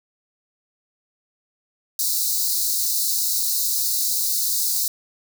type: high-pass noise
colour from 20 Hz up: white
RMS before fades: -22 dBFS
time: 1.99-4.88 s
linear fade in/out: 2 ms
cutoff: 3900 Hz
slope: 96 dB/octave
effects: none